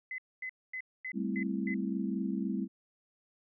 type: tone bursts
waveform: sine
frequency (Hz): 2031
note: B6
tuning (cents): +48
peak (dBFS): -36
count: 6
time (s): 0.11-1.742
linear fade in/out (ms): 2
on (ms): 72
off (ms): 240
type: chord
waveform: sine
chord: A minor seventh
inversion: third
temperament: equal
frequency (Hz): 196 / 220 / 261.6 / 329.6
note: G3 / A3 / C4 / E4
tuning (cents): 0 / 0 / 0 / 0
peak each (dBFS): -34 / -37 / -37 / -39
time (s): 1.13-2.68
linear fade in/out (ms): 50
effects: none